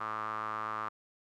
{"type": "tone with band-pass filter", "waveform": "sawtooth", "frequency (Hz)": 108.3, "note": "A2", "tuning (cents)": -27, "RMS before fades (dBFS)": -37, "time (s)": [0, 0.89], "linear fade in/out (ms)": 10, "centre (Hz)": 1200, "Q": 6.8, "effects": []}